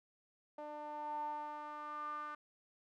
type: tone with band-pass filter sweep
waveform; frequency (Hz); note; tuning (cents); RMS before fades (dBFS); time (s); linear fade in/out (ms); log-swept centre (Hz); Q
sawtooth; 298.6; D4; +29; -44; 0.58-2.35; 5; 730 to 1300; 9.3
effects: none